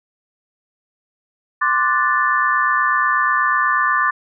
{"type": "chord", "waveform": "sine", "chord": "D dominant seventh", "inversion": "third", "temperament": "equal", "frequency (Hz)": [1046.5, 1174.7, 1480, 1760], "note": ["C6", "D6", "F#6", "A6"], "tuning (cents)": [0, 0, 0, 0], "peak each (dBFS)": [-21, -18, -24, -18], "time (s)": [1.61, 4.11], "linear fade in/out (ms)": 10, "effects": []}